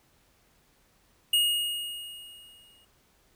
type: tone with exponential decay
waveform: square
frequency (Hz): 2866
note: F7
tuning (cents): +44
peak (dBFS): -20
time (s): 1.33-2.85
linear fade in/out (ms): 5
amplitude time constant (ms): 330
effects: pink hiss -65 dBFS RMS until 3.35 s